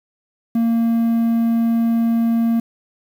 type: tone with quantisation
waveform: triangle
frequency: 230.3 Hz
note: A#3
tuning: 21 cents flat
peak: -12 dBFS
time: 0.55-2.6 s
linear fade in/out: 5 ms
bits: 7
effects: none